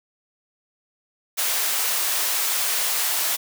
white high-pass noise, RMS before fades -23 dBFS, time 1.37-3.37 s, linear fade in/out 20 ms, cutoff 590 Hz, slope 12 dB/octave, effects none

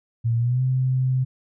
sine tone with pitch glide, 116 to 129.46 Hz, A#2 to C3, -8 to -18 cents, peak -18 dBFS, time 0.24-1.25 s, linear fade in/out 20 ms, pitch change +190 cents, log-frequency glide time 0.37-0.62 s, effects none

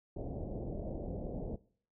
pink low-pass noise, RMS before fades -40 dBFS, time 0.16-1.56 s, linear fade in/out 5 ms, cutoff 690 Hz, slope 48 dB/octave, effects noise-tail reverb RT60 0.5 s tail -20 dB re dry

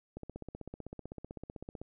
click train, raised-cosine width 2 ms, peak -29 dBFS, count 27, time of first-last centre 0.17-1.816 s, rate 15.8 Hz, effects none

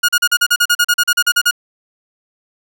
sawtooth tone bursts, 1436 Hz, F6, 48 cents sharp, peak -6 dBFS, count 16, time 0.03-1.511 s, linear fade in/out 10 ms, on 56 ms, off 39 ms, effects none

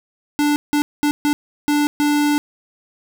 square tone bursts at uneven times, 293.7 Hz, D4, in tune, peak -15 dBFS, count 6, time 0.39-0.56 / 0.73-0.82 / 1.03-1.11 / 1.25-1.33 / 1.68-1.87 / 2-2.38 s, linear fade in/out 0 ms, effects none

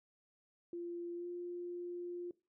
sine tone with pitch glide, 345.4 to 351.2 Hz, F4 to F4, -19 to +10 cents, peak -40 dBFS, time 0.73-2.31 s, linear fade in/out 2 ms, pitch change +29 cents, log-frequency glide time 1.15-1.27 s, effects noise-tail reverb RT60 0.3 s tail -21 dB re dry

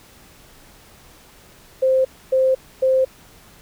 sine tone bursts, 523.3 Hz, C5, in tune, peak -13 dBFS, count 3, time 1.82-3.05 s, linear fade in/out 10 ms, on 230 ms, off 270 ms, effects pink hiss -48 dBFS RMS until 3.61 s

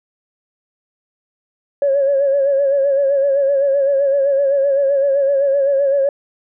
sine tone with vibrato, 554.4 Hz, C#5, in tune, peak -11 dBFS, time 1.82-6.09 s, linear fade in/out 2 ms, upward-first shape sine, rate 7.8 Hz, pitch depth 52 cents each way, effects tanh soft clip ceiling -7 dBFS

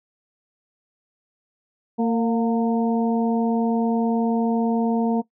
harmonic tone with a mistuned harmonic, 228.7 Hz, A#3, 33 cents flat, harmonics 1 / 2 / 3 / 4, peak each -19 / -25 / -29 / -31 dBFS, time 1.98-5.22 s, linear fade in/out 20 ms, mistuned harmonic 3, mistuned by +46 cents, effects noise-tail reverb RT60 0.1 s tail -19 dB re dry

